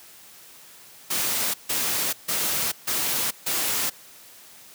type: noise bursts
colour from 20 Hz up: white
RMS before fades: -25 dBFS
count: 5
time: 1.1-3.9 s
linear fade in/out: 10 ms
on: 440 ms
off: 150 ms
effects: white hiss -48 dBFS RMS until 4.74 s + high-pass 100 Hz 12 dB/octave